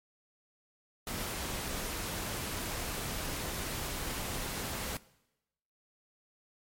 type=noise; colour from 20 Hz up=pink; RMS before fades=-37 dBFS; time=1.07-4.97 s; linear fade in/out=2 ms; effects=noise-tail reverb RT60 0.9 s tail -20 dB re dry + MP3 64 kbps